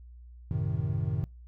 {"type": "chord", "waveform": "triangle", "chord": "F# diminished seventh", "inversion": "none", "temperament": "equal", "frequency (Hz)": [92.5, 110, 130.81, 155.56], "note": ["F#2", "A2", "C3", "Eb3"], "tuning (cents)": [0, 0, 0, 0], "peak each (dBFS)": -31, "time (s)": [0.51, 1.24], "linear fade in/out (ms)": 0, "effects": ["noise-tail reverb RT60 0.3 s tail -26 dB re dry", "added 60 Hz sine -46 dBFS peak until 1.47 s"]}